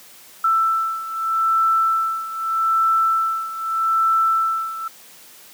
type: beating tone pair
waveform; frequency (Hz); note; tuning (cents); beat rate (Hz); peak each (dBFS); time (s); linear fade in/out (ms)
sine; 1328 / 1328.81; E6 / E6; +12 / +13; 0.81; -18 / -22; 0.44-4.88; 5
effects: white hiss -45 dBFS RMS until 5.53 s + high-pass 150 Hz 12 dB/octave